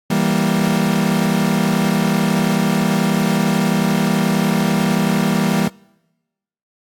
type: chord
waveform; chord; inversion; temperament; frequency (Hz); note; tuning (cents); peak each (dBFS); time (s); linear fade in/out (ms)
40% pulse; E diminished; none; equal with one note detuned; 164.81 / 196 / 234.4; E3 / G3 / Bb3; 0 / 0 / +10; -19 / -17 / -19; 0.1-5.68; 5
effects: noise-tail reverb RT60 1.0 s tail -25 dB re dry + AAC 64 kbps